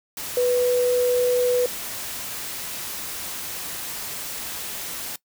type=tone in noise; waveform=sine; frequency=493.9 Hz; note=B4; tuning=in tune; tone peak=-17 dBFS; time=0.37-1.66 s; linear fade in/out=2 ms; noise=white; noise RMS=-32 dBFS; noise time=0.17-5.16 s; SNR=+12 dB; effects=noise-tail reverb RT60 0.1 s tail -21 dB re dry